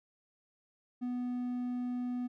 triangle tone, 246.9 Hz, B3, in tune, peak -31 dBFS, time 1.01-2.28 s, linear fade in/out 20 ms, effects none

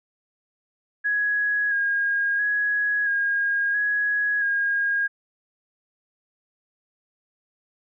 sine tone with vibrato, 1649 Hz, G#6, 13 cents flat, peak -20 dBFS, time 1.04-5.08 s, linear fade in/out 20 ms, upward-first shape square, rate 0.74 Hz, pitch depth 22 cents each way, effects none

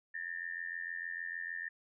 sine tone with amplitude modulation, 1800 Hz, A6, 39 cents sharp, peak -34 dBFS, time 0.14-1.69 s, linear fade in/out 10 ms, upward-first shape sine, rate 86.6 Hz, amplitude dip 90%, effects none

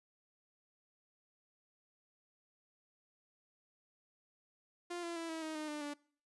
sawtooth tone with pitch steps, 349.2 / 340.2 / 331.5 / 323 / 314.7 / 306.6 / 298.8 / 291.1 Hz, F4 / F4 / E4 / E4 / D#4 / D#4 / D4 / D4, 0 / -45 / +10 / -35 / +20 / -25 / +30 / -15 cents, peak -36 dBFS, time 4.9-5.94 s, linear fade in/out 10 ms, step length 130 ms, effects noise-tail reverb RT60 0.5 s tail -23 dB re dry + resampled to 24000 Hz

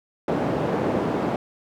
white band-pass noise, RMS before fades -24 dBFS, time 0.28-1.36 s, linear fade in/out 2 ms, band 140 to 520 Hz, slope 12 dB/octave, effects none

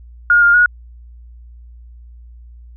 sine tone with pitch steps, 1426 / 1406 / 1451 Hz, F6 / F6 / F#6, +36 / +11 / -34 cents, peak -7 dBFS, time 0.3-0.66 s, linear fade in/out 2 ms, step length 120 ms, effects added 59 Hz sine -36 dBFS peak until 2.76 s

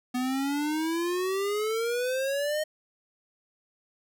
square exponential sweep, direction up, 246.9 to 622.3 Hz, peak -27 dBFS, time 0.14-2.64 s, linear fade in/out 10 ms, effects none

